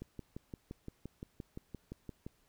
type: click train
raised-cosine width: 3 ms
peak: -30 dBFS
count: 14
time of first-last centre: 0.02-2.265 s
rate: 5.79 Hz
effects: pink hiss -72 dBFS RMS until 2.48 s